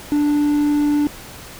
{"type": "tone", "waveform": "triangle", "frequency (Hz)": 293.7, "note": "D4", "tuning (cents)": 0, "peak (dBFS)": -12, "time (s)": [0.12, 1.07], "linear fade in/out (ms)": 0, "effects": ["pink hiss -37 dBFS RMS until 1.59 s"]}